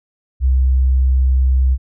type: tone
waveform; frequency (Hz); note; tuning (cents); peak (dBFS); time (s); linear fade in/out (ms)
sine; 64.9; C2; -13; -10; 0.4-1.78; 50
effects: none